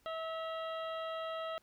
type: harmonic tone with a mistuned harmonic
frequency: 648 Hz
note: E5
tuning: 30 cents flat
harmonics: 1 / 2 / 3 / 4 / 5 / 6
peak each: -39 / -42 / -51 / -53 / -51 / -56 dBFS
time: 0.06-1.58 s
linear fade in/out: 0 ms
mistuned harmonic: 4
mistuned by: +120 cents
effects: pink hiss -71 dBFS RMS until 1.62 s